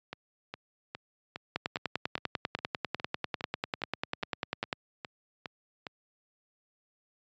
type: two click trains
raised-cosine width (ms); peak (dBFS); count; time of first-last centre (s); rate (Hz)
0.3; -14 / -22; 33 / 15; 1.56-4.728 / 0.13-5.868; 10.1 / 2.44
effects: high-pass 100 Hz 12 dB/octave + resampled to 16000 Hz